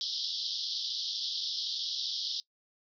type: band-pass noise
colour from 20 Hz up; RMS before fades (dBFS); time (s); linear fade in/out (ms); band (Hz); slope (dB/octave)
white; -35; 0.01-2.4; 0; 3200 to 5400; 96
effects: noise-tail reverb RT60 0.1 s tail -21 dB re dry